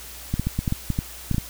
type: clicks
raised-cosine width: 5 ms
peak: -10 dBFS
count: 11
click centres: 0.34 / 0.396 / 0.47 / 0.59 / 0.678 / 0.724 / 0.903 / 0.989 / 1.313 / 1.345 / 1.382 s
effects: added 60 Hz sine -44 dBFS peak until 1.49 s + white hiss -40 dBFS RMS until 1.49 s